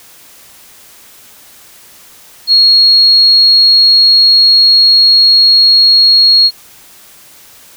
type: tone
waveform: sine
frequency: 4300 Hz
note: C8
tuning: 47 cents sharp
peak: -3 dBFS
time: 2.47-6.51 s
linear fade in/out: 50 ms
effects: white hiss -39 dBFS RMS until 7.76 s